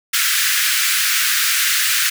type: high-pass noise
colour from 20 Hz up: pink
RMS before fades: -17 dBFS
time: 0.13-2.1 s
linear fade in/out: 10 ms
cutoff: 1400 Hz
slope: 48 dB/octave
effects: none